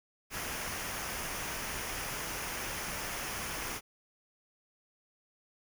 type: noise with comb filter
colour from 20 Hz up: pink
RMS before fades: -38 dBFS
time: 0.3-3.81 s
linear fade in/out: 50 ms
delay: 0.25 ms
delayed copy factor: -0.5
effects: none